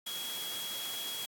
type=tone in noise; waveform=sine; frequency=3322 Hz; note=G#7; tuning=in tune; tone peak=-38 dBFS; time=0.06-1.26 s; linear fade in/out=10 ms; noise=white; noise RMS=-41 dBFS; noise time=0.06-1.26 s; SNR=0 dB; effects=high-pass 150 Hz 12 dB/octave + AAC 64 kbps